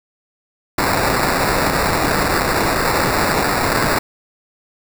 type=noise with sample-and-hold; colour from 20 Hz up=violet; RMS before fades=-17 dBFS; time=0.78-3.99 s; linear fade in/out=5 ms; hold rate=3150 Hz; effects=none